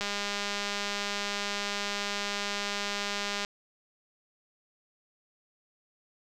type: click train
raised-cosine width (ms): 0.2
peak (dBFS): -15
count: 699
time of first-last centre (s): 0.01-3.448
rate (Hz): 203
effects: none